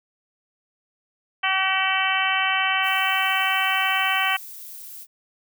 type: harmonic tone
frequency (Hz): 381.6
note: G4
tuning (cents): -47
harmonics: 2 / 3 / 4 / 5 / 6 / 7 / 8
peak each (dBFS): -27 / -27 / -27 / -27 / -27 / -27 / -27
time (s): 1.43-4.37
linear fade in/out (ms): 10
type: noise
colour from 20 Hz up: violet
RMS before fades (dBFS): -39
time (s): 2.82-5.07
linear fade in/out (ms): 50
effects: none